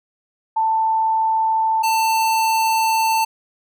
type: tone pair in turn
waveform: sine / square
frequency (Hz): 887 / 891.1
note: A5 / A5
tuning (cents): +14 / +22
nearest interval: unison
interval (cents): 8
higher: second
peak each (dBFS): -15 / -16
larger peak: first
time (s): 0.56-1.83 / 1.83-3.25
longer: second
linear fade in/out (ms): 10
effects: none